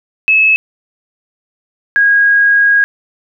sine tone pair in turn, 2592 / 1640.1 Hz, E7 / G#6, -30 / -22 cents, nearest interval minor sixth, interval 792 cents, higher first, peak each -6 dBFS, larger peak neither, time 0.28-0.56 / 1.96-2.84 s, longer second, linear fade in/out 0 ms, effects none

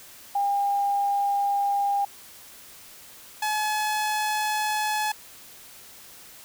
sine / sawtooth tone pair in turn, 804 / 852.3 Hz, G5 / G#5, +44 / +45 cents, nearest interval minor second, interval 101 cents, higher second, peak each -21 / -20 dBFS, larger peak second, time 0.35-2.05 / 3.42-5.12 s, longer neither, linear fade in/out 5 ms, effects white hiss -47 dBFS RMS until 6.44 s

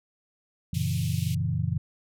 sine chord, F# dominant seventh, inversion none, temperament equal, 92.5 / 116.54 / 138.59 / 164.81 Hz, F#2 / A#2 / C#3 / E3, 0 / 0 / 0 / 0 cents, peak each -30 dBFS, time 0.73-1.78 s, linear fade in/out 5 ms
pink band-pass noise, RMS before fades -42 dBFS, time 0.74-1.35 s, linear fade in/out 5 ms, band 2400 to 15000 Hz, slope 48 dB/octave
effects none

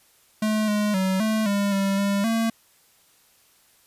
square tone with pitch steps, 215.3 / 209 / 188.9 / 218.2 / 201.2 / 196.3 / 199.8 / 226.5 Hz, A3 / G#3 / F#3 / A3 / G3 / G3 / G3 / A#3, -37 / +11 / +36 / -14 / +45 / +3 / +33 / -50 cents, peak -21 dBFS, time 0.42-2.5 s, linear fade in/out 5 ms, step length 260 ms, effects white hiss -59 dBFS RMS until 3.86 s + resampled to 32000 Hz

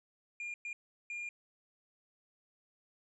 triangle tone bursts at uneven times, 2410 Hz, D7, 44 cents sharp, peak -37 dBFS, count 3, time 0.4-0.54 / 0.65-0.73 / 1.1-1.29 s, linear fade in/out 2 ms, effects resampled to 24000 Hz

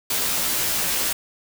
white noise with comb filter, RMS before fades -23 dBFS, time 0.1-1.13 s, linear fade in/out 5 ms, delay 14 ms, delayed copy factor -1, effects none

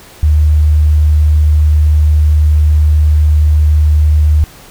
sine tone, 75.9 Hz, D#2, 42 cents flat, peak -5 dBFS, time 0.23-4.44 s, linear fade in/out 0 ms, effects pink hiss -37 dBFS RMS until 4.7 s

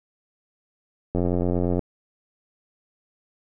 click train, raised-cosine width 2 ms, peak -11 dBFS, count 58, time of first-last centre 1.15-1.793 s, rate 88.7 Hz, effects none

